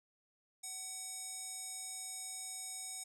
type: tone with band-pass filter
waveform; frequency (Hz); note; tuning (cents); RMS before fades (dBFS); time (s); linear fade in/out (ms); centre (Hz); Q
square; 754; F#5; +32; -45; 0.63-3.04; 10; 7900; 4.9
effects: 13-bit